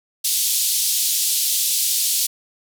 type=band-pass noise; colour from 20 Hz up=white; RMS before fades=-20 dBFS; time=0.24-2.27 s; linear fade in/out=10 ms; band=3400 to 14000 Hz; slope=24 dB/octave; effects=none